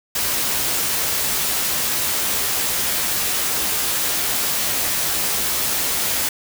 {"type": "noise with comb filter", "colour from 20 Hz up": "white", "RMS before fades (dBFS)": -21, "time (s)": [0.15, 6.29], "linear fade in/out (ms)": 5, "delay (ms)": 15, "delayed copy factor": 0.5, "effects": []}